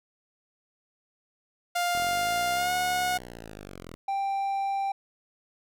sawtooth tone with pitch glide, 702 to 726.8 Hz, F5 to F#5, +9 to -31 cents, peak -21 dBFS, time 1.75-3.18 s, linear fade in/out 10 ms, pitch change +60 cents, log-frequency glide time 2.55-2.72 s
5% pulse linear two-way sweep, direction up then down, 40.22 to 75.2 to 40.22 Hz, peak -30 dBFS, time 1.95-3.95 s, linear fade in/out 0 ms, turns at 2.78 s
triangle tone, 787 Hz, G5, 7 cents sharp, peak -24 dBFS, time 4.08-4.92 s, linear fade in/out 5 ms
effects none

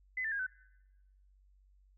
sine tone with pitch steps, 2025 / 1775 / 1629 / 1516 Hz, B6 / A6 / G#6 / F#6, +43 / +15 / -34 / +42 cents, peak -33 dBFS, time 0.17-0.466 s, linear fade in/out 5 ms, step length 74 ms, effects noise-tail reverb RT60 1.0 s tail -23 dB re dry + added 48 Hz sine -62 dBFS peak until 1.97 s

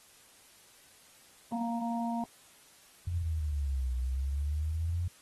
harmonic tone, 233.1 Hz, A#3, in tune, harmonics 1 / 3 / 4, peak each -32 / -37 / -38 dBFS, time 1.52-2.24 s, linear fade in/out 2 ms
sine exponential two-way sweep, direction down then up, 89.1 to 61.74 to 89.1 Hz, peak -29 dBFS, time 3.07-5.08 s, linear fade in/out 5 ms, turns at 3.95 s
effects white hiss -59 dBFS RMS until 5.21 s + AAC 32 kbps

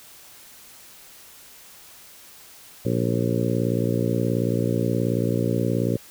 harmonic tone with a mistuned harmonic, 58.6 Hz, A#1, 10 cents sharp, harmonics 2 / 3 / 4 / 5 / 6 / 7 / 8 / 9, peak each -25 / -27 / -28 / -29 / -30 / -30 / -31 / -32 dBFS, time 2.85-5.97 s, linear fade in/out 5 ms, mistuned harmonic 9, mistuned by +45 cents, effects white hiss -47 dBFS RMS until 6.1 s

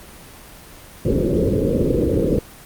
white low-pass noise, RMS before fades -18 dBFS, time 1.05-2.39 s, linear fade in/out 5 ms, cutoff 540 Hz, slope 96 dB/octave, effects pink hiss -41 dBFS RMS until 2.65 s + Opus 24 kbps

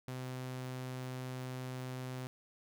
sawtooth tone, 128.2 Hz, C3, 35 cents flat, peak -36 dBFS, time 0.08-2.27 s, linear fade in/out 0 ms, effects none

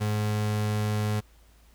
35% pulse tone, 105.9 Hz, G#2, 34 cents sharp, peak -23 dBFS, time 0-1.21 s, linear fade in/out 20 ms, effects added 55 Hz sine -55 dBFS peak until 1.74 s + pink hiss -62 dBFS RMS until 1.74 s

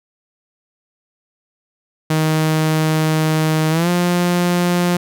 sawtooth tone with pitch glide, 157 to 176.23 Hz, D#3 to F3, +16 to +16 cents, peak -10 dBFS, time 2.1-4.97 s, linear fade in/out 5 ms, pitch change +200 cents, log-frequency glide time 3.7-3.89 s, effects none

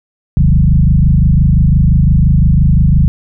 sine tone with frequency modulation, 101.4 Hz, G#2, 41 cents flat, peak -5 dBFS, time 0.37-3.08 s, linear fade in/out 0 ms, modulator 25.8 Hz, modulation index 2.8, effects none

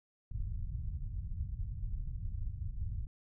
pink low-pass noise, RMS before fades -38 dBFS, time 0.31-3.07 s, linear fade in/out 2 ms, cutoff 110 Hz, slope 24 dB/octave, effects none

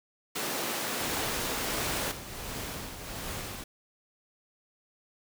pink high-pass noise, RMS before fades -33 dBFS, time 0.35-2.12 s, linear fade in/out 10 ms, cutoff 270 Hz, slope 12 dB/octave
pink noise with tremolo, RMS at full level -36 dBFS, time 1-3.64 s, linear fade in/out 5 ms, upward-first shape triangle, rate 1.4 Hz, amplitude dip 55%
effects none

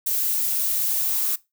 violet noise with high-pass filter sweep, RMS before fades -23 dBFS, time 0.06-1.36 s, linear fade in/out 10 ms, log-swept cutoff 220 to 1200 Hz, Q 4.6, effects noise-tail reverb RT60 0.2 s tail -19 dB re dry

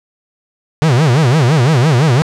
45% pulse tone with vibrato, 138.59 Hz, C#3, in tune, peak -8 dBFS, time 0.82-2.22 s, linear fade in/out 0 ms, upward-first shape sine, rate 5.9 Hz, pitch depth 290 cents each way, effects low-pass 7000 Hz 12 dB/octave + 8-bit

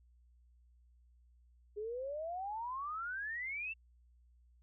sine exponential sweep, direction up, 407.2 to 2716 Hz, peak -38 dBFS, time 1.76-3.74 s, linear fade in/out 20 ms, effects added 60 Hz sine -63 dBFS peak until 4.62 s

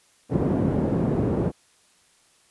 pink band-pass noise, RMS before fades -23 dBFS, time 0.29-1.52 s, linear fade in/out 50 ms, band 130 to 390 Hz, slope 12 dB/octave, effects white hiss -60 dBFS RMS until 2.5 s + resampled to 24000 Hz

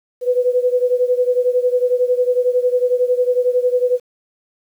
sine beating tone pair, 493.9 / 504.9 Hz, B4 / B4, 0 / +38 cents, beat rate 11 Hz, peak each -15 / -18 dBFS, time 0.21-4 s, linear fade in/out 50 ms, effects 8-bit

